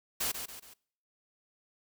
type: noise with echo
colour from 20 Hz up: white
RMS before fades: -32 dBFS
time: 0.2-0.32 s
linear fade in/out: 10 ms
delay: 140 ms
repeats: 3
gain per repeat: -7 dB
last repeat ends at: 0.74 s
effects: noise-tail reverb RT60 0.6 s tail -24 dB re dry